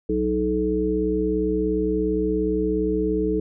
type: harmonic tone with a mistuned harmonic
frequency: 61.74 Hz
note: B1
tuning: in tune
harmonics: 1 / 3 / 5 / 7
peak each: -29 / -28 / -24 / -23 dBFS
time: 0.09-3.4 s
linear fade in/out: 5 ms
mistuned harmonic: 5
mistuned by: +35 cents
effects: none